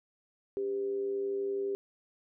sine tone with amplitude modulation, 396.8 Hz, G4, 21 cents sharp, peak -28 dBFS, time 0.57-1.75 s, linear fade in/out 0 ms, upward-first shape sine, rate 112 Hz, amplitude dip 45%, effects none

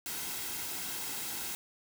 white noise with comb filter, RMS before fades -38 dBFS, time 0.06-1.55 s, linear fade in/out 0 ms, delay 1.7 ms, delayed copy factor -0.5, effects none

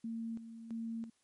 sine tone with tremolo, 227.7 Hz, A#3, 40 cents flat, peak -37 dBFS, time 0.04-1.1 s, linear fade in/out 5 ms, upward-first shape square, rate 1.5 Hz, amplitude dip 65%, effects white hiss -75 dBFS RMS until 1.23 s + MP3 48 kbps

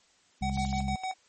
harmonic tone, 67 Hz, C2, 42 cents sharp, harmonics 1 / 2 / 3, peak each -33 / -35 / -32 dBFS, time 0.41-0.96 s, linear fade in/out 10 ms
square tone with tremolo, 753 Hz, F#5, 30 cents sharp, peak -31 dBFS, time 0.42-1.14 s, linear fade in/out 10 ms, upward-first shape square, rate 6.5 Hz, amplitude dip 70%
white high-pass noise, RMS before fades -40 dBFS, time 0.51-0.84 s, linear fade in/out 50 ms, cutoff 3600 Hz, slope 24 dB/octave
effects white hiss -64 dBFS RMS until 1.28 s + MP3 32 kbps

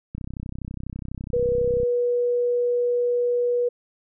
click train, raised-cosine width 5 ms, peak -20 dBFS, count 55, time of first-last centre 0.15-1.832 s, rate 32.1 Hz
sine tone, 485.2 Hz, B4, 31 cents flat, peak -19 dBFS, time 1.33-3.69 s, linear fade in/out 10 ms
effects none

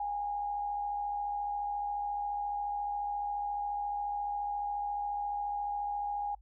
sine tone with amplitude modulation, 819 Hz, G#5, 24 cents flat, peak -30 dBFS, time 0-6.35 s, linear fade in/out 5 ms, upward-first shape sine, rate 74.3 Hz, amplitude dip 40%, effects noise-tail reverb RT60 0.1 s tail -26 dB re dry + added 50 Hz sine -55 dBFS peak until 6.41 s

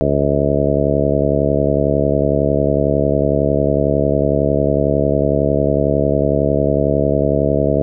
harmonic tone, 71 Hz, C#2, 42 cents sharp, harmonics 1 / 2 / 3 / 4 / 5 / 6 / 7 / 8 / 9, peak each -23 / -20 / -23 / -21 / -24 / -21 / -21 / -23 / -19 dBFS, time 0.01-7.82 s, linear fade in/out 0 ms, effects none

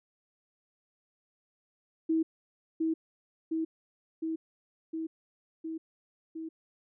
sine tone with echo, 322.4 Hz, E4, 38 cents flat, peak -24 dBFS, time 2.09-2.23 s, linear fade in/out 10 ms, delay 710 ms, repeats 6, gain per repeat -2 dB, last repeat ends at 6.49 s, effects none

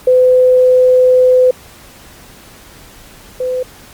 sine tone pair in turn, 507 / 507 Hz, B4 / B4, +45 / +45 cents, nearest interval unison, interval 0 cents, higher neither, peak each -5 / -14 dBFS, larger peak first, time 0.07-1.51 / 3.4-3.63 s, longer first, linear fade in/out 5 ms, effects pink hiss -39 dBFS RMS until 3.93 s + Opus 48 kbps

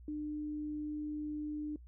sine tone, 300.3 Hz, D4, 39 cents sharp, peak -36 dBFS, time 0.08-1.76 s, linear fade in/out 2 ms, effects noise-tail reverb RT60 0.1 s tail -23 dB re dry + added 60 Hz sine -51 dBFS peak until 1.87 s

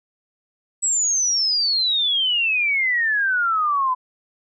sine exponential sweep, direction down, 7902 to 1000 Hz, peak -17 dBFS, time 0.82-3.95 s, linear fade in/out 20 ms, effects none

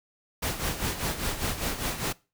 pink noise with tremolo, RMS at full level -28 dBFS, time 0.42-2.13 s, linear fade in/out 10 ms, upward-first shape sine, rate 5 Hz, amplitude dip 65%, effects noise-tail reverb RT60 0.3 s tail -22 dB re dry

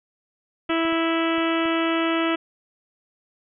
harmonic tone, 329.1 Hz, E4, 3 cents flat, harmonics 1 / 2 / 3 / 4 / 5 / 6 / 7 / 8 / 9 / 10, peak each -22 / -28 / -33 / -28 / -35 / -33 / -35 / -33 / -34 / -38 dBFS, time 0.69-2.36 s, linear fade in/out 10 ms
clicks, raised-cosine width 3 ms, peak -32 dBFS, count 5, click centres 0.695 / 0.852 / 0.926 / 1.382 / 1.656 s
effects none

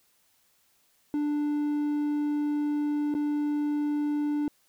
triangle tone with dropouts, 294.8 Hz, D4, 7 cents sharp, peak -23 dBFS, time 1.14-4.48 s, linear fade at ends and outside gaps 1 ms, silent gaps 3.141-3.15 s, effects white hiss -67 dBFS RMS until 4.68 s

